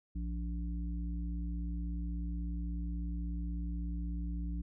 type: harmonic tone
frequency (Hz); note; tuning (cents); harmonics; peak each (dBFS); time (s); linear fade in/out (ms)
58.2; A#1; -2; 1 / 3 / 5; -35 / -42 / -47; 0.15-4.62; 10
effects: none